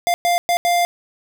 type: tone bursts at uneven times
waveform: square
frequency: 698.5 Hz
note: F5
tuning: in tune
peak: -15 dBFS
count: 4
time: 0.07-0.14 / 0.25-0.38 / 0.49-0.57 / 0.65-0.85 s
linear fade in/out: 0 ms
effects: none